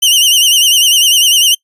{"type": "tone with vibrato", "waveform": "sawtooth", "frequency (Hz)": 2960, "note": "F#7", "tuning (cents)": 0, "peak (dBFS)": -3, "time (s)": [0.02, 1.55], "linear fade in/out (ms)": 10, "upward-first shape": "sine", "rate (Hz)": 10, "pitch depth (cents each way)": 100, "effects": ["noise-tail reverb RT60 0.1 s tail -25 dB re dry", "resampled to 32000 Hz"]}